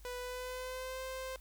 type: tone with pitch glide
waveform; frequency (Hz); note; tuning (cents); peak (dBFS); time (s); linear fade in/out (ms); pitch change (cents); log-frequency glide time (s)
sawtooth; 494.8 to 521.5; B4 to C5; +3 to -6; -36; 0.05-1.36; 0; +91; 0.18-1.03
effects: added 50 Hz sine -52 dBFS peak until 1.4 s + white hiss -64 dBFS RMS until 1.4 s